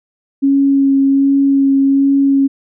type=tone with vibrato; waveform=sine; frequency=274.9 Hz; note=C#4; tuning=14 cents flat; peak=-8 dBFS; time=0.42-2.48 s; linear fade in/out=20 ms; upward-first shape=sine; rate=1.3 Hz; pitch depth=12 cents each way; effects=none